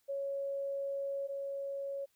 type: tone pair in turn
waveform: sine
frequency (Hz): 554.4 / 554.4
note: C#5 / C#5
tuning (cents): 0 / 0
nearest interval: unison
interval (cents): 0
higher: neither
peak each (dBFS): -34 / -36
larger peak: first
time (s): 0.08-1.28 / 1.28-2.06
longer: first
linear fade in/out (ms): 20
effects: white hiss -75 dBFS RMS until 2.15 s